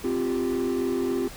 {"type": "chord", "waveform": "triangle", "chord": "C suspended fourth", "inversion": "none", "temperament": "just", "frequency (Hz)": [261.6, 348.8, 392.4], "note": ["C4", "F4", "G4"], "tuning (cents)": [0, -2, 2], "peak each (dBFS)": -25, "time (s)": [0.04, 1.28], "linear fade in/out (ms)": 5, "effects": ["tanh soft clip ceiling -17 dBFS", "pink hiss -42 dBFS RMS until 1.36 s"]}